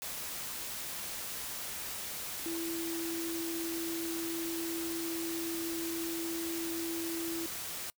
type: tone in noise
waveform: sine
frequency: 332.7 Hz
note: E4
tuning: 16 cents sharp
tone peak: -35 dBFS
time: 2.46-7.46 s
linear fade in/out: 0 ms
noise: white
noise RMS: -40 dBFS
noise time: 0.02-7.9 s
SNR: +2 dB
effects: noise-tail reverb RT60 0.1 s tail -26 dB re dry